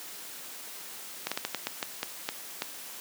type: slowing click train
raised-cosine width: 0.2 ms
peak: -12 dBFS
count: 10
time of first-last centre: 1.27-2.621 s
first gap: 46 ms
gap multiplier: 1.28
effects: white hiss -43 dBFS RMS until 3 s + high-pass 200 Hz 12 dB/octave